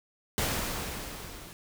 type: noise with level ramp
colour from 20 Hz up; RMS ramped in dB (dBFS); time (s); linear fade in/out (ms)
pink; -28 to -47; 0.38-1.53; 0
effects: none